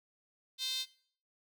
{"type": "tone with high-pass filter", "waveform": "sawtooth", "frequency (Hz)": 519, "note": "C5", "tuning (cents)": -14, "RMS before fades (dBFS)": -36, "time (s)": [0.58, 0.86], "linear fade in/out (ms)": 50, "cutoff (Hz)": 3800, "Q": 7.3, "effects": ["noise-tail reverb RT60 0.5 s tail -19 dB re dry"]}